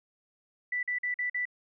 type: tone bursts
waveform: sine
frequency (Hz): 1975.5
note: B6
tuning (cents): 0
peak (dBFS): -28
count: 5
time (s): 0.72-1.454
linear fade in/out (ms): 5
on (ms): 110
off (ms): 46
effects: none